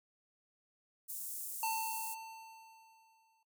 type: high-pass noise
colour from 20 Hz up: pink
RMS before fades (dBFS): -43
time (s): 1.08-2.15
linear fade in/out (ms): 20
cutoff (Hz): 8200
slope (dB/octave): 24
type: tone with exponential decay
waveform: square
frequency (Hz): 895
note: A5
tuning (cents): +29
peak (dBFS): -33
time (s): 1.63-3.43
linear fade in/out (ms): 2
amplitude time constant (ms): 390
effects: noise-tail reverb RT60 0.1 s tail -17 dB re dry